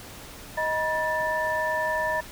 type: tone cluster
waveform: sine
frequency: 625 / 964 / 1769 Hz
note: D#5 / B5 / A6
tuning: +8 / -42 / +9 cents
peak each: -28 dBFS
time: 0.57-2.21 s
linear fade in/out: 10 ms
effects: pink hiss -43 dBFS RMS until 2.31 s